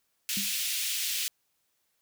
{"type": "high-pass noise", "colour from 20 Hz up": "pink", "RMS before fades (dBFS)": -31, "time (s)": [0.29, 1.28], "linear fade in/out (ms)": 0, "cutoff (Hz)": 2500, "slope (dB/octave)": 24}
{"type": "tone with exponential decay", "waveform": "sine", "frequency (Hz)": 199.4, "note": "G3", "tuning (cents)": 30, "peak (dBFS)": -30, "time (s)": [0.37, 0.55], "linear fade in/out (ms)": 2, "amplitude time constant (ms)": 39}
{"effects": ["white hiss -75 dBFS RMS until 2.01 s"]}